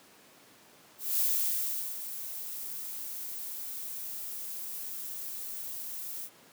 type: noise with ADSR envelope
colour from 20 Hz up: violet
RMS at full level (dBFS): -27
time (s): 0.98-6.3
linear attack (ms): 220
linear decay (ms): 750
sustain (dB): -12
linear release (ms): 65
effects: pink hiss -57 dBFS RMS until 6.52 s + high-pass 200 Hz 12 dB/octave